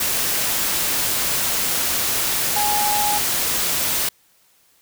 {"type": "tone in noise", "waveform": "sine", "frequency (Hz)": 832, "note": "G#5", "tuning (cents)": 3, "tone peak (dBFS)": -20, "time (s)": [2.56, 3.18], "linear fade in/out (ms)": 5, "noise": "white", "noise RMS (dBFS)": -21, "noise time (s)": [0, 4.09], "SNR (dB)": -2, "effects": ["white hiss -58 dBFS RMS until 4.81 s"]}